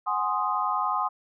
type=chord; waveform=sine; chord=Ab dominant seventh; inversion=third; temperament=equal; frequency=740 / 830.6 / 1046.5 / 1244.5 Hz; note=Gb5 / Ab5 / C6 / Eb6; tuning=0 / 0 / 0 / 0 cents; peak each=-32 / -30 / -28 / -28 dBFS; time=0.06-1.09 s; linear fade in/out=20 ms; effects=none